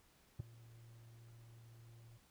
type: tone with ADSR envelope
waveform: triangle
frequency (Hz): 115.7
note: A#2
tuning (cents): -13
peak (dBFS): -33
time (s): 0.39-2.18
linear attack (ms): 11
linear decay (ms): 9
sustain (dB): -22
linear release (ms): 11
effects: pink hiss -70 dBFS RMS until 2.3 s